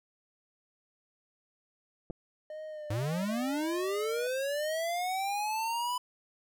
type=clicks; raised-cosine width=2 ms; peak=-27 dBFS; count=2; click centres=2.101 / 2.107 s
type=tone with vibrato; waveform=triangle; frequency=610 Hz; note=D#5; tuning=34 cents flat; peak=-37 dBFS; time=2.5-4.27 s; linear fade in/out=2 ms; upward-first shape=sine; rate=1.8 Hz; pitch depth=35 cents each way
type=linear sweep; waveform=square; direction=up; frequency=98.2 to 1000 Hz; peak=-31 dBFS; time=2.9-5.98 s; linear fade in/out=5 ms
effects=none